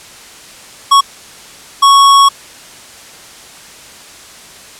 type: tone bursts at uneven times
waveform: square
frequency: 1108.7 Hz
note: C#6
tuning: in tune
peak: -4 dBFS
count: 2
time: 0.91-1.01 / 1.82-2.29 s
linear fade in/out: 10 ms
effects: white hiss -35 dBFS RMS until 4.79 s + low-pass 9000 Hz 12 dB/octave